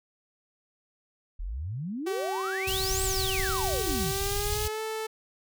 sine exponential two-way sweep, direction up then down, 36.35 to 8510 to 133.5 Hz, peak -31 dBFS, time 1.39-4.12 s, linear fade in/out 10 ms, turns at 3.03 s
sawtooth tone with pitch glide, 382.1 to 438.9 Hz, G4 to A4, -44 to -4 cents, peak -27 dBFS, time 2.06-5.07 s, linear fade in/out 10 ms, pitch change +240 cents, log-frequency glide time 4.04-4.81 s
pink band-stop noise, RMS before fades -31 dBFS, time 2.67-4.68 s, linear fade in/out 5 ms, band 120 to 3300 Hz, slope 24 dB/octave
effects none

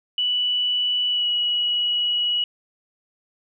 sine tone with pitch glide, 2960 to 2921 Hz, F#7 to F#7, 0 to -23 cents, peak -19 dBFS, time 0.18-2.44 s, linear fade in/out 2 ms, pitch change -23 cents, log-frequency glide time 1.09-1.28 s, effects none

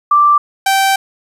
sine / sawtooth tone pair in turn, 1174.7 / 777.7 Hz, D6 / G5, 0 / -14 cents, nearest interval perfect fifth, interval 714 cents, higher first, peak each -6 dBFS, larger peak neither, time 0.11-0.38 / 0.66-0.96 s, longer second, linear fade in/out 5 ms, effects resampled to 32000 Hz + 8-bit

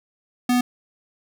square tone, 246.9 Hz, B3, in tune, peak -17 dBFS, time 0.49-0.61 s, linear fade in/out 5 ms, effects none

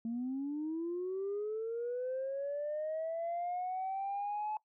sine linear sweep, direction up, 225.3 to 861 Hz, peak -33 dBFS, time 0.05-4.57 s, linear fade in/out 2 ms, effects noise-tail reverb RT60 0.1 s tail -20 dB re dry + tanh soft clip ceiling -31 dBFS

